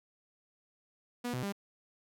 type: tone with pitch steps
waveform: sawtooth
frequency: 243.1 / 126.1 / 199.8 Hz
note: B3 / B2 / G3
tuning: -27 / +36 / +33 cents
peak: -30 dBFS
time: 1.24-1.525 s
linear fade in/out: 10 ms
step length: 95 ms
effects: none